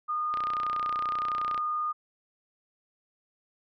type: tone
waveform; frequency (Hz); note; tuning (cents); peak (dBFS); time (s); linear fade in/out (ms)
sine; 1223; D#6; -30; -27; 0.08-1.93; 20
type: click train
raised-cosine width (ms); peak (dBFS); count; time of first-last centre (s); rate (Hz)
0.3; -22; 39; 0.34-1.578; 30.7
effects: none